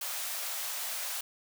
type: high-pass noise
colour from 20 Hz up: white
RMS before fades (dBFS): -36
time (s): 0.01-1.21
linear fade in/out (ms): 5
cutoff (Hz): 540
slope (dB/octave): 48
effects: none